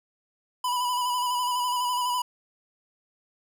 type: tone with vibrato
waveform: square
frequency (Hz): 987.8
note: B5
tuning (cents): 0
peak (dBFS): -25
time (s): 0.64-2.22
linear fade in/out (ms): 5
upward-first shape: square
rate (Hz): 12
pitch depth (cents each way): 27
effects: none